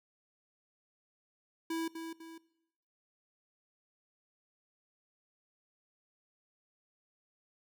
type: tone with echo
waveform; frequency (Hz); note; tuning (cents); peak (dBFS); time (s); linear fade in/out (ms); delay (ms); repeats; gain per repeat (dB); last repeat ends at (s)
square; 327.7; E4; -10; -34; 1.7-1.88; 5; 250; 2; -7; 2.38
effects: noise-tail reverb RT60 0.9 s tail -20 dB re dry